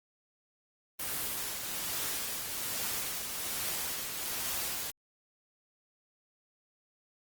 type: noise with tremolo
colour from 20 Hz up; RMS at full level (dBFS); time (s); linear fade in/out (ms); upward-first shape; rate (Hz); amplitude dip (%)
white; -34; 0.99-4.91; 10; triangle; 1.2; 40
effects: Opus 24 kbps